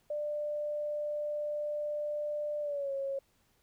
sine tone with pitch glide, 594 to 547.9 Hz, D5 to C#5, +20 to -20 cents, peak -32 dBFS, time 0.1-3.19 s, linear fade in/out 5 ms, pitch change -140 cents, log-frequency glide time 2.61-2.92 s, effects pink hiss -71 dBFS RMS until 3.62 s

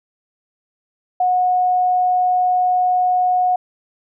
sine tone, 729 Hz, F#5, 26 cents flat, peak -13 dBFS, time 1.2-3.56 s, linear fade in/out 5 ms, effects none

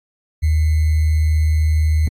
sine tone with sample-and-hold, 77.78 Hz, D#2, in tune, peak -12 dBFS, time 0.42-2.09 s, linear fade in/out 20 ms, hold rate 2100 Hz, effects AAC 48 kbps

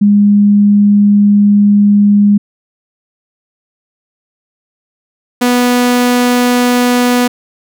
sine / sawtooth tone pair in turn, 204.6 / 245.7 Hz, G#3 / B3, -26 / -9 cents, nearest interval minor third, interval 317 cents, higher second, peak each -4 dBFS, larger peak neither, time 0.01-2.38 / 5.41-7.28 s, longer first, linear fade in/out 10 ms, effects none

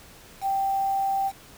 sine tone with quantisation, 782 Hz, G5, 4 cents flat, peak -22 dBFS, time 0.41-1.32 s, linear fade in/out 50 ms, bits 7, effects pink hiss -49 dBFS RMS until 1.57 s

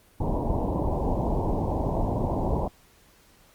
pink low-pass noise, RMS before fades -26 dBFS, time 0.2-2.68 s, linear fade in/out 5 ms, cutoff 1000 Hz, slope 96 dB/octave, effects pink hiss -58 dBFS RMS until 3.54 s + Opus 32 kbps

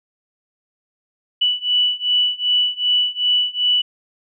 sine beating tone pair, 2960 / 2962.6 Hz, F#7 / F#7, 0 / +2 cents, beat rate 2.6 Hz, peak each -19 / -18 dBFS, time 1.41-3.82 s, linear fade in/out 10 ms, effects none

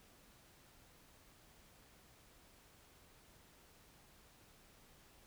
silence, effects pink hiss -65 dBFS RMS until 5.26 s

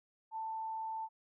sine tone, 887 Hz, A5, 14 cents sharp, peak -37 dBFS, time 0.31-1.09 s, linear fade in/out 50 ms, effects none

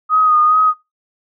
sine tone with vibrato, 1244.5 Hz, D#6, in tune, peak -9 dBFS, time 0.09-0.74 s, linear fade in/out 50 ms, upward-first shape sine, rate 2.4 Hz, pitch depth 30 cents each way, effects noise-tail reverb RT60 0.2 s tail -19 dB re dry

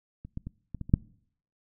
clicks, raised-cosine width 5 ms, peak -29 / -22 / -24 / -23 / -23 / -26 / -6 dBFS, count 7, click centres 0.25 / 0.374 / 0.47 / 0.747 / 0.813 / 0.895 / 0.939 s, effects noise-tail reverb RT60 0.6 s tail -24 dB re dry

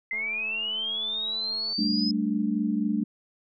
sine linear sweep, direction up, 2042 to 5120 Hz, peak -27 dBFS, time 0.11-2.11 s, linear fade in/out 2 ms
click train, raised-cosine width 1 ms, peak -36 dBFS, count 351, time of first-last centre 0.13-1.728 s, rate 219 Hz
sine chord, G suspended second, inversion none, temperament equal, 196 / 220 / 293.7 Hz, G3 / A3 / D4, 0 / 0 / 0 cents, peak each -29 / -26 / -29 dBFS, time 1.78-3.04 s, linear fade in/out 10 ms
effects none

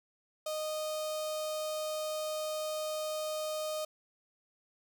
sawtooth tone with notch filter, 618 Hz, D#5, 12 cents flat, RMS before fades -36 dBFS, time 0.46-3.85 s, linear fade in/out 5 ms, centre 1900 Hz, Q 0.97, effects none

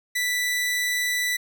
sawtooth tone, 1975.5 Hz, B6, in tune, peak -19 dBFS, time 0.15-1.37 s, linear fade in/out 10 ms, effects none

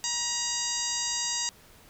harmonic tone with a mistuned harmonic, 950 Hz, A#5, 33 cents sharp, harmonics 1 / 2 / 3 / 4 / 5 / 6 / 7 / 8, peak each -40 / -40 / -39 / -38 / -34 / -35 / -34 / -34 dBFS, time 0.04-1.49 s, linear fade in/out 0 ms, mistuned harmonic 6, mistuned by +53 cents, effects pink hiss -55 dBFS RMS until 1.89 s

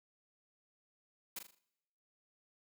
white noise with echo, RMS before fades -42 dBFS, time 1.36-1.39 s, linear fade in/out 5 ms, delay 40 ms, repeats 5, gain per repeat -7 dB, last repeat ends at 1.59 s, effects noise-tail reverb RT60 1.0 s tail -25 dB re dry + high-pass 150 Hz 12 dB/octave

